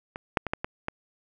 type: clicks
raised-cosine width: 0.5 ms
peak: -20 / -6 / -15 / -11 / -14 / -14 dBFS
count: 6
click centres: 0.159 / 0.372 / 0.467 / 0.535 / 0.645 / 0.884 s
effects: none